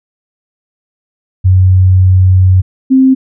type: tone pair in turn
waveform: sine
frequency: 93 / 263 Hz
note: F#2 / C4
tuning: +9 / +9 cents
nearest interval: octave + tritone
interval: 1800 cents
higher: second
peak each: -3 dBFS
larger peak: neither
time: 1.44-2.62 / 2.9-3.15 s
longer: first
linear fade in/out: 20 ms
effects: none